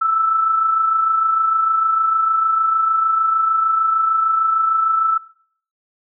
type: tone with amplitude modulation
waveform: sine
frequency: 1318.5 Hz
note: E6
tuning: in tune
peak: -12 dBFS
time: 0.01-5.18 s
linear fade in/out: 10 ms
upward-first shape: sine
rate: 26.6 Hz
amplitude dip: 45%
effects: noise-tail reverb RT60 0.6 s tail -21 dB re dry